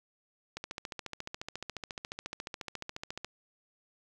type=click train; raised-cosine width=0.2 ms; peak=-21 dBFS; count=39; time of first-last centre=0.57-3.246 s; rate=14.2 Hz; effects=9-bit